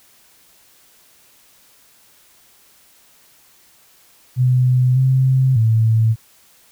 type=tone with pitch steps; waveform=sine; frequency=126.5 / 131.2 / 111.9 Hz; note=B2 / C3 / A2; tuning=+42 / +5 / +30 cents; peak=-11 dBFS; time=4.36-6.16 s; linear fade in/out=50 ms; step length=600 ms; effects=white hiss -52 dBFS RMS until 6.71 s